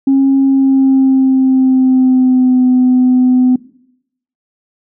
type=tone with pitch glide; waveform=sine; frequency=271.2 to 253 Hz; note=C#4 to B3; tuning=-38 to +42 cents; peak=-5 dBFS; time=0.07-3.56 s; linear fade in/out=5 ms; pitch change=-120 cents; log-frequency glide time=0.39-2.65 s; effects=noise-tail reverb RT60 0.8 s tail -20 dB re dry + tanh soft clip ceiling -3 dBFS